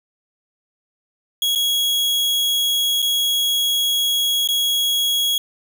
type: tone with dropouts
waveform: 40% pulse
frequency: 3322 Hz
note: G#7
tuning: in tune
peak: -16 dBFS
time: 1.42-5.38 s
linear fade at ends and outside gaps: 2 ms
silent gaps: 1.551-1.557 / 3.02-3.025 / 4.475-4.487 s
effects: none